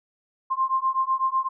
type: beating tone pair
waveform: sine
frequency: 1051 / 1059 Hz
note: C6 / C6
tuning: +7 / +21 cents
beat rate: 8 Hz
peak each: -24 dBFS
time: 0.5-1.49 s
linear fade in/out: 20 ms
effects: none